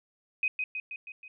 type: tone with echo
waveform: sine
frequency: 2512 Hz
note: D#7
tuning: 16 cents sharp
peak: -24 dBFS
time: 0.43-0.48 s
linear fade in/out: 2 ms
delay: 160 ms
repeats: 5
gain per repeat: -4 dB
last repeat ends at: 1.28 s
effects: none